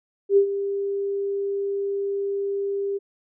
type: tone with ADSR envelope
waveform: sine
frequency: 398.1 Hz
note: G4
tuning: 27 cents sharp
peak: -11 dBFS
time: 0.29-2.99 s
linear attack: 78 ms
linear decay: 90 ms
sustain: -12 dB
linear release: 25 ms
effects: none